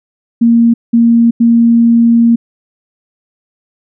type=tone bursts at uneven times; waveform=sine; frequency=232.8 Hz; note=A#3; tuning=2 cents flat; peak=-4 dBFS; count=3; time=0.41-0.74 / 0.93-1.31 / 1.4-2.36 s; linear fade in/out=10 ms; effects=none